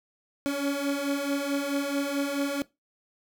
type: beating tone pair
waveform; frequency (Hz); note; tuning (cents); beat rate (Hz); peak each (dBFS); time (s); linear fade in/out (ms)
30% pulse; 278.2 / 282.8; C#4 / C#4; +6 / +35; 4.6; -29 / -25; 0.46-2.62; 0
effects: noise-tail reverb RT60 0.2 s tail -19 dB re dry